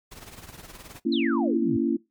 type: noise with tremolo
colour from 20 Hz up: pink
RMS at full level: -41 dBFS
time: 0.11-1 s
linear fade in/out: 10 ms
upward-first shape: triangle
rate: 19 Hz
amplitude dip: 75%
type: chord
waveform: sine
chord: A# diminished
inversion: none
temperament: just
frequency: 233.1 / 279.7 / 335.6 Hz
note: A#3 / C#4 / E4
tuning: 0 / +16 / +31 cents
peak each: -25 dBFS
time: 1.05-1.97 s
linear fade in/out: 10 ms
type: exponential sweep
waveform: sine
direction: down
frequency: 4267 to 103.9 Hz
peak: -29 dBFS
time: 1.12-1.77 s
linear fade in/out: 5 ms
effects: noise-tail reverb RT60 0.2 s tail -20 dB re dry + MP3 96 kbps